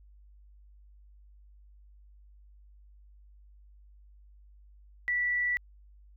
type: tone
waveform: sine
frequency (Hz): 1959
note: B6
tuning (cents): -15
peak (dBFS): -26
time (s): 5.08-5.57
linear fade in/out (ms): 0
effects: added 50 Hz sine -53 dBFS peak until 6.16 s